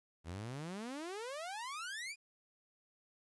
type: exponential sweep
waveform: sawtooth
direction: up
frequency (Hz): 77.78 to 2489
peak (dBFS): -38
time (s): 0.24-2.16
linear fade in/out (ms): 50
effects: resampled to 24000 Hz + 12-bit